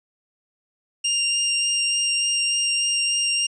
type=tone with vibrato; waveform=20% pulse; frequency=2794 Hz; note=F7; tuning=in tune; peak=-14 dBFS; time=1.04-3.47 s; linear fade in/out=10 ms; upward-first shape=sine; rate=3.4 Hz; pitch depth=8 cents each way; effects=resampled to 22050 Hz